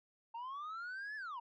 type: linear two-way sweep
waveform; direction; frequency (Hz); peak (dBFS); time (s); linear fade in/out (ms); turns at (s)
sine; up then down; 900 to 1754 to 900; -39; 0.34-1.4; 10; 1.16
effects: tanh soft clip ceiling -41 dBFS